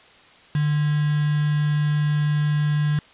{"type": "tone with quantisation", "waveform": "sine", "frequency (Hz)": 149, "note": "D3", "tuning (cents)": 25, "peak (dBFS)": -18, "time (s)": [0.55, 2.99], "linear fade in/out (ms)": 2, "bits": 5, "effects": ["white hiss -50 dBFS RMS until 3.13 s", "resampled to 8000 Hz"]}